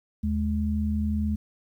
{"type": "tone pair together", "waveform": "sine", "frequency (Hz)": [77.73, 211.5], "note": ["D#2", "G#3"], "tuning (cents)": [-1, 32], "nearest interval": "octave + perfect fourth", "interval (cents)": 1733, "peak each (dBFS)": -26, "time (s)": [0.23, 1.36], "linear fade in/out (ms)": 10, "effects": ["10-bit"]}